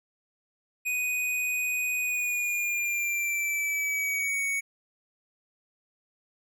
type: tone with pitch glide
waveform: square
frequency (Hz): 2489 to 2230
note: D#7 to C#7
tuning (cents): 0 to +10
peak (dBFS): -27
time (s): 0.85-4.61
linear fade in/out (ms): 20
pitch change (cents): -190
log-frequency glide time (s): 2-4.46
effects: none